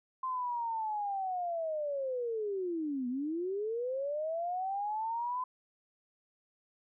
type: linear two-way sweep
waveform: sine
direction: down then up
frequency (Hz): 1046.5 to 240.6 to 1021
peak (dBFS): -32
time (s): 0.23-5.44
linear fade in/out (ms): 5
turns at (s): 3.08
effects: none